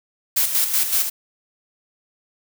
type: noise with tremolo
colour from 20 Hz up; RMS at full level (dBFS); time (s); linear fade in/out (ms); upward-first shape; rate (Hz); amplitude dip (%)
blue; -18; 0.36-1.1; 10; square; 5.3; 55
effects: none